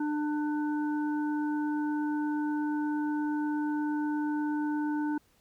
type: harmonic tone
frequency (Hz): 298.6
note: D4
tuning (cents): +29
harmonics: 1 / 3 / 5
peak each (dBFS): -28 / -38 / -42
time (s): 0-5.18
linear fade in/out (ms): 5
effects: pink hiss -67 dBFS RMS until 5.4 s